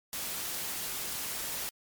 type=noise; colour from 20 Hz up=white; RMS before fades=-36 dBFS; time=0.13-1.69 s; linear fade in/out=0 ms; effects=MP3 96 kbps